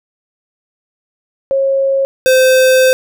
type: tone pair in turn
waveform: sine / square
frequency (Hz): 543 / 517.4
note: C#5 / C5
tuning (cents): -36 / -19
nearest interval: minor second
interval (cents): 83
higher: first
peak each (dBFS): -10 / -7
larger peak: second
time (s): 1.51-2.05 / 2.26-2.93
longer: second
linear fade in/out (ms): 0
effects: none